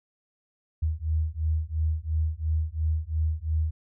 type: beating tone pair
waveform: sine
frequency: 77.5 / 80.4 Hz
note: D#2 / E2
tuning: -6 / -43 cents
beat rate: 2.9 Hz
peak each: -27 dBFS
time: 0.82-3.71 s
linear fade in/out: 10 ms
effects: none